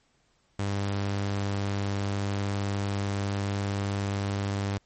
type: tone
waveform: sawtooth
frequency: 99.9 Hz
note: G2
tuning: 33 cents sharp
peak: -23 dBFS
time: 0.59-4.78 s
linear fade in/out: 5 ms
effects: pink hiss -68 dBFS RMS until 4.85 s + MP3 32 kbps